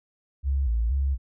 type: tone with vibrato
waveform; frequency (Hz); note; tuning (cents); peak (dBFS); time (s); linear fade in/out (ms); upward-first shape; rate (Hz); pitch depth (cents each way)
sine; 62.3; B1; +16; -21; 0.43-1.18; 50; square; 2.1; 160
effects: none